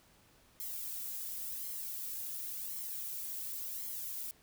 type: noise with flanger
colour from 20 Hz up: violet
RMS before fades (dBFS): -41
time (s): 0.6-4.31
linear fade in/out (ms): 0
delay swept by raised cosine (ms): 0.94 to 2.44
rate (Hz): 0.92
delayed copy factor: +1
effects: pink hiss -65 dBFS RMS until 4.42 s